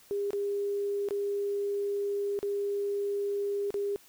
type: tone with dropouts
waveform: sine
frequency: 404 Hz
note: G#4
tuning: 48 cents flat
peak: -28 dBFS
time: 0.11-3.96 s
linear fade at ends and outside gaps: 0 ms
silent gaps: 0.306-0.332 / 1.087-1.108 / 2.39-2.429 / 3.705-3.742 s
effects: white hiss -58 dBFS RMS until 4.08 s